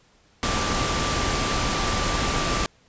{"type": "tone in noise", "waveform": "sine", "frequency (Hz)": 1174.7, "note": "D6", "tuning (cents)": 0, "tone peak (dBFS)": -30, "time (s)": [0.43, 2.66], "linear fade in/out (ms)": 0, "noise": "pink", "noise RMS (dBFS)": -24, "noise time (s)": [0.43, 2.66], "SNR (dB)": -9, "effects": ["pink hiss -59 dBFS RMS until 2.88 s", "resampled to 16000 Hz"]}